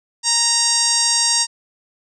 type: harmonic tone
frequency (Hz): 932.3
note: A#5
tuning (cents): 0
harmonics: 1 / 2 / 3 / 4 / 5 / 6 / 7 / 8 / 9 / 10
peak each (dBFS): -27 / -29 / -32 / -28 / -20 / -20 / -23 / -25 / -21 / -32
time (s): 0.23-1.47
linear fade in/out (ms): 50
effects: none